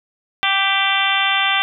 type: harmonic tone with a mistuned harmonic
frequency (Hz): 390.8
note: G4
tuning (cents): -5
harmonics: 2 / 3 / 4 / 5 / 6 / 7 / 8 / 9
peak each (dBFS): -23 / -23 / -23 / -23 / -23 / -23 / -23 / -23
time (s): 0.43-1.62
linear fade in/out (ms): 0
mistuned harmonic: 5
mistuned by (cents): +28
effects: none